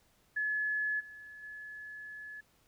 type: tone with level steps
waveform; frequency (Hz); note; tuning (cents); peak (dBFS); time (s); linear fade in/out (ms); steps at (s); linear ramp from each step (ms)
sine; 1709; G#6; +49; -30 / -47 / -43; 0.36-2.41; 10; 0.99 / 1.42; 20
effects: pink hiss -69 dBFS RMS until 2.67 s